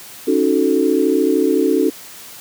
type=chord; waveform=sine; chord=D# half-diminished seventh; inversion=third; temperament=equal; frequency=277.2 / 311.1 / 370 / 440 Hz; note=C#4 / D#4 / F#4 / A4; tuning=0 / 0 / 0 / 0 cents; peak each=-18 dBFS; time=0.27-1.9 s; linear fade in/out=10 ms; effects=white hiss -37 dBFS RMS until 2.4 s + high-pass 80 Hz 12 dB/octave